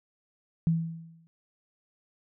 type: tone with exponential decay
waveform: sine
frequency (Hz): 164.5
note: E3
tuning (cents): -3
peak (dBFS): -19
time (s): 0.67-1.27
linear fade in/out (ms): 0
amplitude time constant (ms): 130
effects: none